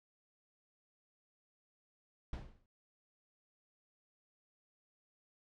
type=noise with exponential decay; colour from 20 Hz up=brown; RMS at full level=-38 dBFS; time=2.33-2.66 s; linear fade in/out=2 ms; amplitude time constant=71 ms; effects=low-pass 5000 Hz 12 dB/octave